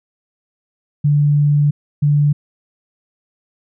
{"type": "tone bursts at uneven times", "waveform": "sine", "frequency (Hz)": 146.2, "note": "D3", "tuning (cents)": -7, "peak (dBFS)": -10, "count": 2, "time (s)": [[1.04, 1.71], [2.02, 2.33]], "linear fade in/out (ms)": 10, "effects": []}